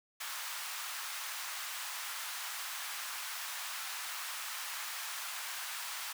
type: high-pass noise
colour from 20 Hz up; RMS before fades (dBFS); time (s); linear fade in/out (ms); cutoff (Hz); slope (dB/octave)
pink; -41; 0.2-6.13; 10; 970; 24
effects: none